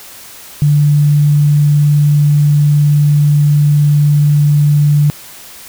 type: tone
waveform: sine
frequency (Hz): 146.83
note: D3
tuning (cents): 0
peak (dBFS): -6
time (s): 0.62-5.1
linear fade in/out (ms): 0
effects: white hiss -34 dBFS RMS until 5.68 s